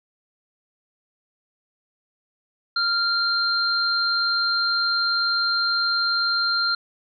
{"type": "tone pair together", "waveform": "sine", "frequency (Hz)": [1390, 4169], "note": ["F6", "C8"], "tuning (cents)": [-9, -7], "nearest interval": "octave + perfect fifth", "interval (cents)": 1902, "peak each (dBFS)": -22, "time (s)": [2.76, 6.75], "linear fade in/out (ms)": 5, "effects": []}